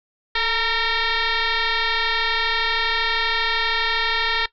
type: tone with frequency modulation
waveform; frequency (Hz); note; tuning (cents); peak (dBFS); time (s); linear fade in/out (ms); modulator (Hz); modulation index
sine; 932.3; A#5; 0; -18; 0.35-4.46; 5; 458; 7.1
effects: noise-tail reverb RT60 0.1 s tail -18 dB re dry